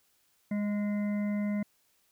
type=harmonic tone with a mistuned harmonic; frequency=206 Hz; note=G#3; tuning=14 cents flat; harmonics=1 / 3 / 5 / 7 / 9 / 10; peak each=-28 / -41 / -52 / -55 / -55 / -47 dBFS; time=0.51-1.63 s; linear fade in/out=5 ms; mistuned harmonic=3; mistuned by=+18 cents; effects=white hiss -70 dBFS RMS until 2.11 s